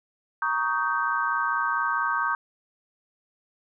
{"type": "chord", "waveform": "sine", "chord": "Eb dominant seventh", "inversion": "second", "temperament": "just", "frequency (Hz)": [933.4, 1120.1, 1244.5, 1555.6], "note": ["Bb5", "Db6", "Eb6", "G6"], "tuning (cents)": [2, 18, 0, -14], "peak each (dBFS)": [-30, -28, -29, -27], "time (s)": [0.42, 2.35], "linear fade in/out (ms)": 2, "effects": []}